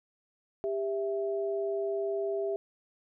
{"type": "tone pair together", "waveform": "sine", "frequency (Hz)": [397.6, 659.3], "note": ["G4", "E5"], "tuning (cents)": [25, 0], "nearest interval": "major sixth", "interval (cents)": 875, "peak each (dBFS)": [-30, -34], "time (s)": [0.64, 2.56], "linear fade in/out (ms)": 0, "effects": []}